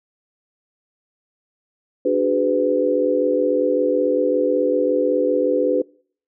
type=chord; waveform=sine; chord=G# half-diminished seventh; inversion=second; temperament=equal with one note detuned; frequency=293.7 / 370 / 415.3 / 502.5 Hz; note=D4 / F#4 / G#4 / B4; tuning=0 / 0 / 0 / +30 cents; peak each=-22 / -23 / -23 / -18 dBFS; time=2.05-5.82 s; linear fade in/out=5 ms; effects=noise-tail reverb RT60 0.5 s tail -24 dB re dry